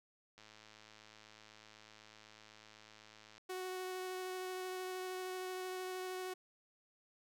click train, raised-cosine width 0.2 ms, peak -40 dBFS, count 325, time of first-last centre 0.38-3.38 s, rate 108 Hz
sawtooth tone with vibrato, 370 Hz, F#4, in tune, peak -37 dBFS, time 3.49-6.34 s, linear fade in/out 10 ms, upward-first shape sine, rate 13 Hz, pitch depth 9 cents each way
effects none

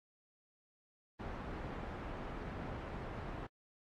pink low-pass noise, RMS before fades -44 dBFS, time 1.19-3.47 s, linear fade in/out 10 ms, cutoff 1400 Hz, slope 12 dB/octave, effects AAC 48 kbps

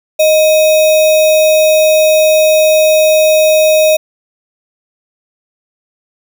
sine tone with sample-and-hold, 622.3 Hz, D#5, in tune, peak -5 dBFS, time 0.19-3.97 s, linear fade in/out 10 ms, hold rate 3150 Hz, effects none

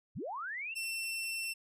sine linear sweep, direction up, 58.27 to 2831 Hz, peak -37 dBFS, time 0.15-0.75 s, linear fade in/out 20 ms
sawtooth tone, 2695 Hz, E7, 38 cents sharp, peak -32 dBFS, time 0.75-1.54 s, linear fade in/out 20 ms
effects resampled to 32000 Hz

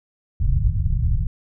pink low-pass noise, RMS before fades -19 dBFS, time 0.4-1.27 s, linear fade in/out 5 ms, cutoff 150 Hz, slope 48 dB/octave, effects none

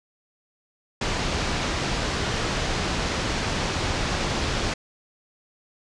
pink low-pass noise, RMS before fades -26 dBFS, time 1.01-4.74 s, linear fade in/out 5 ms, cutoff 6300 Hz, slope 24 dB/octave, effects resampled to 24000 Hz

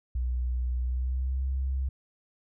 sine tone with pitch glide, 61.74 to 66.17 Hz, B1 to C2, 0 to +20 cents, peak -26 dBFS, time 0.15-1.89 s, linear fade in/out 5 ms, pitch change +120 cents, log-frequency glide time 0.81-1.45 s, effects none

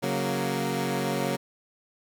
15% pulse chord, F# major, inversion second, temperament equal, 138.59 / 185 / 233.1 Hz, C#3 / F#3 / A#3, 0 / 0 / 0 cents, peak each -24 dBFS, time 0.02-1.37 s, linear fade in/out 20 ms, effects none

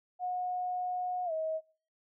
sine tone with pitch glide, 726 to 635.7 Hz, F#5 to D#5, -33 to +37 cents, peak -31 dBFS, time 0.19-1.61 s, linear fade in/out 50 ms, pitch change -230 cents, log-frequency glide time 1.25-1.32 s, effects noise-tail reverb RT60 0.5 s tail -23 dB re dry

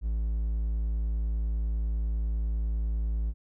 triangle tone, 55 Hz, A1, in tune, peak -24 dBFS, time 0.01-3.34 s, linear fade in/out 50 ms, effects none

